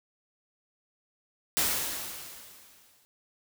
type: noise with exponential decay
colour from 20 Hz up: white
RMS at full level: -25 dBFS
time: 1.57-3.05 s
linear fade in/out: 0 ms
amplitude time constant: 320 ms
effects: none